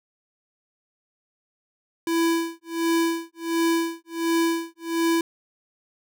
square tone with tremolo, 332.3 Hz, E4, 14 cents sharp, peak -19 dBFS, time 2.07-5.21 s, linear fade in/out 2 ms, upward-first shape sine, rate 1.4 Hz, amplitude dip 100%, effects none

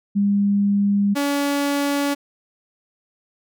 sine / sawtooth tone pair in turn, 201.6 / 284.1 Hz, G3 / C#4, +49 / +43 cents, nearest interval tritone, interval 594 cents, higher second, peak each -15 dBFS, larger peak neither, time 0.15-1.15 / 1.15-2.15 s, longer neither, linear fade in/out 20 ms, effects none

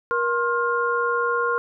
sine tone cluster, 474.9 / 1066 / 1410 Hz, A#4 / C6 / F6, +32 / +32 / +16 cents, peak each -24 dBFS, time 0.11-1.58 s, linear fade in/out 0 ms, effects none

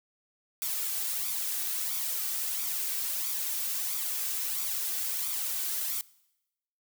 blue noise with flanger, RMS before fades -32 dBFS, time 0.62-6.01 s, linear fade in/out 0 ms, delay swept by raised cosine 0.85 to 2.65 ms, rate 1.5 Hz, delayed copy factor +0.6, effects noise-tail reverb RT60 0.9 s tail -22 dB re dry

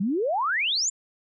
sine exponential sweep, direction up, 178.1 to 7500 Hz, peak -22 dBFS, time 0-0.9 s, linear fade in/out 10 ms, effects none

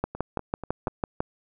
two click trains, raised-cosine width 1 ms, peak -21 / -11 dBFS, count 4 / 8, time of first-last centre 0.15-0.88 / 0.04-1.205 s, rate 4.11 / 6.01 Hz, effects none

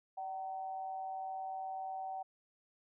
sine tone with amplitude modulation, 762 Hz, G5, 49 cents flat, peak -36 dBFS, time 0.17-2.23 s, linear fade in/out 10 ms, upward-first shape sine, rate 163 Hz, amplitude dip 55%, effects none

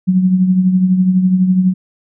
sine tone with tremolo, 185 Hz, F#3, in tune, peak -6 dBFS, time 0.07-1.74 s, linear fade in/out 20 ms, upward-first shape triangle, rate 12 Hz, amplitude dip 60%, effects none

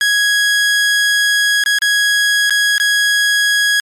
sawtooth tone with dropouts, 1661 Hz, G#6, in tune, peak -7 dBFS, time 0.01-3.8 s, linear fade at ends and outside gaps 1 ms, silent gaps 1.638-1.66 / 1.786-1.819 / 2.497-2.506 / 2.781-2.799 s, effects low-pass 10000 Hz 12 dB/octave + MP3 96 kbps

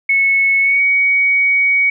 sine tone with pitch glide, 2200 to 2250 Hz, C#7 to C#7, -14 to +25 cents, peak -10 dBFS, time 0.09-1.9 s, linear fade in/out 5 ms, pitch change +39 cents, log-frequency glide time 0.61-0.82 s, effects none

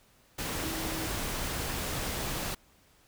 sine tone in noise, 321.1 Hz, E4, 45 cents flat, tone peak -38 dBFS, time 0.63-1.07 s, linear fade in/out 10 ms, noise pink, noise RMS -34 dBFS, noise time 0.38-2.55 s, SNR -7 dB, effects pink hiss -63 dBFS RMS until 3.07 s

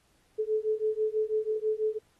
sine beating tone pair, 429.9 / 436 Hz, A4 / A4, -40 / -16 cents, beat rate 6.1 Hz, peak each -29 dBFS, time 0.38-1.99 s, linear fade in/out 20 ms, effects pink hiss -68 dBFS RMS until 2.19 s + AAC 32 kbps

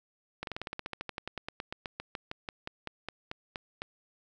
slowing click train, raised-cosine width 0.3 ms, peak -20 dBFS, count 29, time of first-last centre 0.43-3.819 s, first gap 42 ms, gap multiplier 1.07, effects none

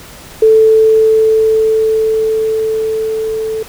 sine tone with level ramp, 440 Hz, A4, in tune, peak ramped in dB -3 to -15 dBFS, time 0.42-3.63 s, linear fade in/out 5 ms, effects pink hiss -34 dBFS RMS until 3.68 s

